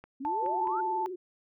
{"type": "click train", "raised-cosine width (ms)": 0.5, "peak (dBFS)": -32, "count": 4, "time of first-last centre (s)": [0.04, 0.673], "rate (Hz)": 4.74}
{"type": "exponential sweep", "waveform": "sine", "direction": "up", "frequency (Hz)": [253.3, 1480], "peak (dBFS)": -35, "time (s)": [0.2, 0.81], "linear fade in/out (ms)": 10}
{"type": "tone", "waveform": "sine", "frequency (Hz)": 880, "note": "A5", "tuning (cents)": 0, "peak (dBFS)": -28, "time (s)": [0.25, 1.06], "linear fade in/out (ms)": 0}
{"type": "tone with vibrato", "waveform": "sine", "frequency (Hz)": 366.7, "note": "F#4", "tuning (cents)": -15, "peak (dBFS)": -35, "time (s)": [0.42, 1.16], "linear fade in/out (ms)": 10, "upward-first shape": "sine", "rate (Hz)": 19, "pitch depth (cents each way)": 66}
{"effects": []}